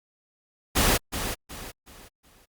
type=noise with echo; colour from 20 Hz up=pink; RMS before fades=-21 dBFS; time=0.75-0.98 s; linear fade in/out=20 ms; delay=370 ms; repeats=4; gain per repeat=-9 dB; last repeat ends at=2.46 s; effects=Opus 48 kbps